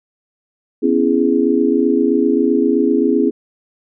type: chord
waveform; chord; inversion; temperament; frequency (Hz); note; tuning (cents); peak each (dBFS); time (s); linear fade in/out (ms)
sine; C# minor seventh; third; just; 249.5 / 277.2 / 332.6 / 415.8; B3 / C#4 / E4 / G#4; +18 / 0 / +16 / +2; -17; 0.82-3.31; 20
effects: none